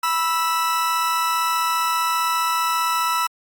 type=tone pair together; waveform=40% pulse; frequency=980.1 / 1318.5 Hz; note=B5 / E6; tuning=-13 / 0 cents; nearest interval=perfect fourth; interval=513 cents; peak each=-22 / -20 dBFS; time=0.03-3.27 s; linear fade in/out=5 ms; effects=Opus 48 kbps